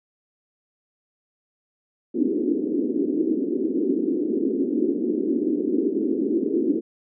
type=band-pass noise; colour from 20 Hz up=pink; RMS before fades=-23 dBFS; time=2.14-6.81 s; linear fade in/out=20 ms; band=250 to 390 Hz; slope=48 dB/octave; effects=none